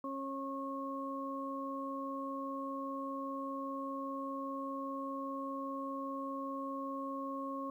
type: harmonic tone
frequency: 272.5 Hz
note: C#4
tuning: 29 cents flat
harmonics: 1 / 2 / 4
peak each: -41 / -44 / -41 dBFS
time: 0.04-7.7 s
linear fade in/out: 2 ms
effects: 12-bit